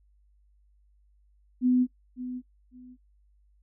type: tone with echo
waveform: sine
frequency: 250.9 Hz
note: B3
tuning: 28 cents sharp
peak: -19 dBFS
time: 1.61-1.87 s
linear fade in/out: 50 ms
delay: 550 ms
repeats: 2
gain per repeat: -13 dB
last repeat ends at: 2.97 s
effects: noise-tail reverb RT60 0.1 s tail -18 dB re dry + added 50 Hz sine -60 dBFS peak until 3.62 s